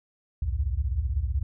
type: tone cluster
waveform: sine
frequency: 61.6 / 72.2 / 77.4 / 105.4 Hz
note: B1 / D2 / D#2 / G#2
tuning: -4 / -29 / -9 / +26 cents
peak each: -27 / -36 / -28 / -36 dBFS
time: 0.42-1.43 s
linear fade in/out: 5 ms
effects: none